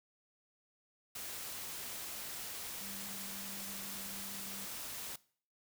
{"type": "tone in noise", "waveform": "sine", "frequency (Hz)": 196.7, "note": "G3", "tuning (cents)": 6, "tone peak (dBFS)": -52, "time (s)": [2.81, 4.65], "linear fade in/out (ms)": 5, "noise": "white", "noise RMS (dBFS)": -44, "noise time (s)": [1.15, 5.16], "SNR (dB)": -11, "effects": ["noise-tail reverb RT60 0.5 s tail -21 dB re dry"]}